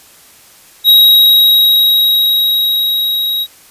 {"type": "tone with level ramp", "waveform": "square", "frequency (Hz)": 3818, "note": "A#7", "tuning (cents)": 41, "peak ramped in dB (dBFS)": [-3, -14], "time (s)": [0.84, 3.47], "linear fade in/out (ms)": 50, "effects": ["white hiss -42 dBFS RMS until 3.7 s", "resampled to 32000 Hz"]}